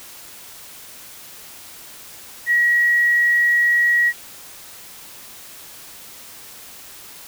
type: tone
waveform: sine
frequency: 1911 Hz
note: A#6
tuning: 43 cents sharp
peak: -13 dBFS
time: 2.46-4.13 s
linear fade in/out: 50 ms
effects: white hiss -40 dBFS RMS until 7.27 s